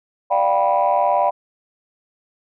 sine chord, G dominant seventh, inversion second, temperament just, 588 / 705.6 / 784 / 980 Hz, D5 / F5 / G5 / B5, +2 / +18 / 0 / -14 cents, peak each -19 dBFS, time 0.3-1.31 s, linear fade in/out 20 ms, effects tanh soft clip ceiling -7 dBFS

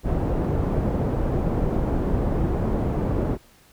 pink low-pass noise, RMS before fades -23 dBFS, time 0.03-3.38 s, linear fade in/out 50 ms, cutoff 550 Hz, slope 12 dB/octave, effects pink hiss -55 dBFS RMS until 3.72 s

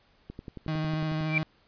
click train, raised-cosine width 3 ms, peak -26 dBFS, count 11, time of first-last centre 0.3-1.209 s, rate 11 Hz
35% pulse tone with vibrato, 156.5 Hz, D#3, 10 cents sharp, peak -26 dBFS, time 0.68-1.43 s, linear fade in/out 0 ms, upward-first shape triangle, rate 14 Hz, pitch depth 21 cents each way
sine tone with exponential growth, 2349 Hz, D7, in tune, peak -19 dBFS, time 1.24-1.38 s, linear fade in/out 2 ms, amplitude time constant 29 ms
effects pink hiss -64 dBFS RMS until 1.67 s + resampled to 11025 Hz

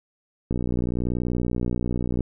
click train, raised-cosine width 3 ms, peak -13 dBFS, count 104, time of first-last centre 0.51-2.207 s, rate 60.7 Hz, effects none

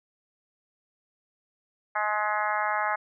harmonic tone with a mistuned harmonic, 210.8 Hz, G#3, 26 cents sharp, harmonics 3 / 4 / 5 / 6 / 7 / 8 / 9 / 10, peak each -34 / -29 / -33 / -31 / -35 / -33 / -38 / -38 dBFS, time 1.95-2.96 s, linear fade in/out 10 ms, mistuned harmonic 9, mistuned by +22 cents, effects none

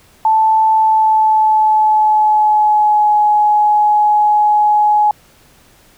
sine tone with pitch glide, 878 to 840.8 Hz, A5 to G#5, -4 to +21 cents, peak -8 dBFS, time 0.25-5.11 s, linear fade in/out 2 ms, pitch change -75 cents, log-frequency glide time 0.72-3.15 s, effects pink hiss -48 dBFS RMS until 5.97 s

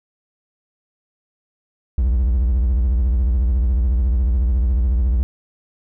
triangle tone with vibrato, 61.5 Hz, B1, 7 cents flat, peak -12 dBFS, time 1.98-5.23 s, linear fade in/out 0 ms, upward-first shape triangle, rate 14 Hz, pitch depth 270 cents each way, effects none

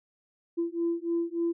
sine beating tone pair, 336.5 / 339.9 Hz, E4 / F4, +36 / -47 cents, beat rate 3.4 Hz, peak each -29 dBFS, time 0.57-1.53 s, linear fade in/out 20 ms, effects tanh soft clip ceiling -20 dBFS

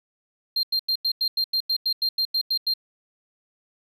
triangle tone bursts, 4186 Hz, C8, in tune, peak -19 dBFS, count 14, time 0.56-2.738 s, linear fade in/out 5 ms, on 72 ms, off 90 ms, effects none

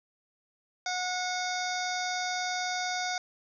harmonic tone with a mistuned harmonic, 729 Hz, F#5, 26 cents flat, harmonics 1 / 2 / 3 / 5 / 6 / 7 / 8 / 9, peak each -33 / -36 / -38 / -40 / -41 / -41 / -42 / -43 dBFS, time 0.86-3.18 s, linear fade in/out 2 ms, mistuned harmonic 6, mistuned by +90 cents, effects none

